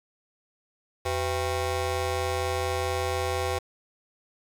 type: ring-modulated tone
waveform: 20% pulse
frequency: 293.7 Hz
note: D4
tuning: in tune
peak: -18 dBFS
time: 1.05-3.59 s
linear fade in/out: 10 ms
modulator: 209 Hz
effects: low-pass 12000 Hz 12 dB/octave + 8-bit